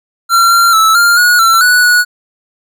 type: tone with pitch steps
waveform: square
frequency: 1367 / 1377 / 1312 / 1398 / 1452 / 1348 / 1475 / 1463 Hz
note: F6 / F6 / E6 / F6 / F#6 / E6 / F#6 / F#6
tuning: -37 / -25 / -9 / +1 / -33 / +38 / -6 / -20 cents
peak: -6 dBFS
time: 0.29-2.05 s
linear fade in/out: 50 ms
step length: 220 ms
effects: none